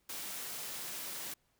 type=high-pass noise; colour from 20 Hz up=white; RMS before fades=-42 dBFS; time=0.09-1.34 s; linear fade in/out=5 ms; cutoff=120 Hz; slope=48 dB/octave; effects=pink hiss -75 dBFS RMS until 1.59 s